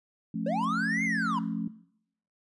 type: chord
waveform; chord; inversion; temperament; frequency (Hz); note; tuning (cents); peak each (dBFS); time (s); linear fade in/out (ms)
sine; F augmented; none; just; 174.61 / 218.3 / 272.8; F3 / A3 / C#4; 0 / -13 / -28; -34 / -32 / -36; 0.34-1.68; 5
type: linear two-way sweep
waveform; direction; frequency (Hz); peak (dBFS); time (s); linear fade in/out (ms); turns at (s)
triangle; up then down; 510 to 2166 to 933; -26; 0.46-1.39; 5; 1.04
type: noise with exponential growth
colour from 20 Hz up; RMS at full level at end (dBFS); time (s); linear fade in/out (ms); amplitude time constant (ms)
violet; -42; 0.56-0.65; 2; 18
effects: noise-tail reverb RT60 0.7 s tail -18 dB re dry + resampled to 24000 Hz